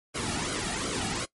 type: noise with flanger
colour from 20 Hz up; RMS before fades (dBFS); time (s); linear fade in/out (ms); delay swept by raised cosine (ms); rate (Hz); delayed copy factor
pink; -31; 0.14-1.26; 20; 1.1 to 1.98; 2.7; -0.75
effects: noise-tail reverb RT60 0.1 s tail -20 dB re dry + MP3 48 kbps